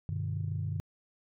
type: chord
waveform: sine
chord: G augmented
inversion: none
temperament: equal with one note detuned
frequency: 98 / 123.47 / 151.66 Hz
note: G2 / B2 / D#3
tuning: 0 / 0 / -44 cents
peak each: -33 / -38 / -35 dBFS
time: 0.09-0.8 s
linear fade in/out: 0 ms
effects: tanh soft clip ceiling -23 dBFS